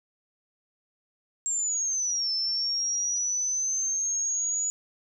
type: linear two-way sweep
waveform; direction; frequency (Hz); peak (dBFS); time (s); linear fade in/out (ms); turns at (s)
sine; down then up; 7500 to 5280 to 6880; -25; 1.46-4.7; 0; 2.32
effects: none